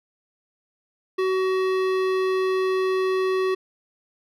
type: tone with hard clipping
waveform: sine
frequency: 376.2 Hz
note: F#4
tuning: 29 cents sharp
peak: -22 dBFS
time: 1.18-3.55 s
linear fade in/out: 10 ms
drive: 16 dB
effects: none